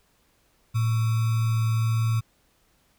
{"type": "tone with sample-and-hold", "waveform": "sine", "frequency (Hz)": 112.7, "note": "A2", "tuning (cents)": 42, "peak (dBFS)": -20, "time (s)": [0.74, 2.21], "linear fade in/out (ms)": 20, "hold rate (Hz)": 1225, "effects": ["pink hiss -65 dBFS RMS until 2.98 s"]}